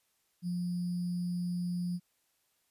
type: tone with sample-and-hold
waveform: sine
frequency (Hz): 176.7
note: F3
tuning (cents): +21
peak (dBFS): -31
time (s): 0.42-2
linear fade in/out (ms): 50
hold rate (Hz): 4900
effects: white hiss -75 dBFS RMS until 2.7 s + resampled to 32000 Hz